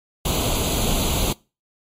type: noise with comb filter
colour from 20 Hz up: pink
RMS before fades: -21 dBFS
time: 0.25-1.33 s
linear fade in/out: 5 ms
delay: 0.28 ms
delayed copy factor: +0.8
effects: noise-tail reverb RT60 0.3 s tail -23 dB re dry + MP3 64 kbps